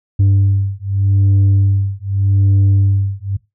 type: beating tone pair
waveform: sine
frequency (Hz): 98 / 98.83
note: G2 / G2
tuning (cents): 0 / +15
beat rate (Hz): 0.83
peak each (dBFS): -11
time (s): 0.19-3.37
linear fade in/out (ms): 10
effects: noise-tail reverb RT60 0.2 s tail -19 dB re dry + tanh soft clip ceiling -7 dBFS